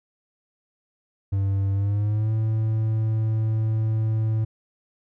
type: tone with pitch glide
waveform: triangle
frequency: 98.1 to 110.11 Hz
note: G2 to A2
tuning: +2 to +2 cents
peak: -18 dBFS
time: 1.32-4.45 s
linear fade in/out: 10 ms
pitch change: +200 cents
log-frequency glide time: 1.73-2.32 s
effects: none